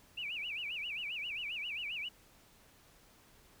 sine tone with vibrato, 2590 Hz, E7, 31 cents flat, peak -37 dBFS, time 0.17-2.09 s, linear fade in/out 10 ms, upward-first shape sine, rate 7.5 Hz, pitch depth 230 cents each way, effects pink hiss -63 dBFS RMS until 3.6 s

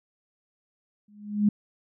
sine tone with exponential growth, 207.7 Hz, G#3, in tune, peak -15 dBFS, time 1.08-1.49 s, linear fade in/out 5 ms, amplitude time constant 87 ms, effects none

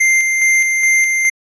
square tone with tremolo, 2094 Hz, C7, 1 cent sharp, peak -10 dBFS, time 0-1.3 s, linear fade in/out 10 ms, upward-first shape square, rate 2.4 Hz, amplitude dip 35%, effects resampled to 22050 Hz

